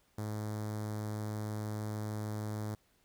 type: tone with notch filter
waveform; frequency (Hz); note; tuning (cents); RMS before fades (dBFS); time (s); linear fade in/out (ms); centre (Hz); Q
sawtooth; 106.5; G#2; +44; -38; 0.18-2.75; 5; 2700; 0.77
effects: pink hiss -71 dBFS RMS until 3.04 s